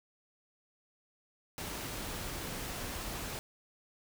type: noise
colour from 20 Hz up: pink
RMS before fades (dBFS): -40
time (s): 1.58-3.39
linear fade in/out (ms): 0
effects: none